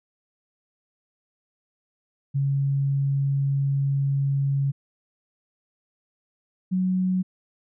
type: tone pair in turn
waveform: sine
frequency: 138.59 / 185 Hz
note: C#3 / F#3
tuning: 0 / 0 cents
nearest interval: perfect fourth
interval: 500 cents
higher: second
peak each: -20 dBFS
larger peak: neither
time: 2.34-4.72 / 6.71-7.23 s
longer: first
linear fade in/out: 20 ms
effects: none